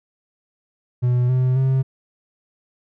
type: tone with pitch steps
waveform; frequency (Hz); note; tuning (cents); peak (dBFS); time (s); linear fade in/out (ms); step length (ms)
triangle; 123.47 / 127.9 / 132.48; B2 / C3 / C3; 0 / -39 / +22; -13; 1.02-1.83; 20; 270
effects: none